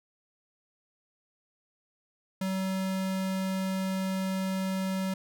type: tone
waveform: square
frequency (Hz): 189.9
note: F#3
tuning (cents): +45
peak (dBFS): -29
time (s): 2.41-5.14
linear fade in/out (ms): 5
effects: none